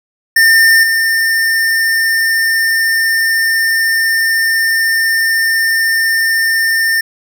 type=tone with level steps; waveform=square; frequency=1806 Hz; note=A6; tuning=45 cents sharp; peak=-6 / -11 dBFS; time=0.36-7.01 s; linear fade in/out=5 ms; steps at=0.83 s; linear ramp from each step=5 ms; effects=none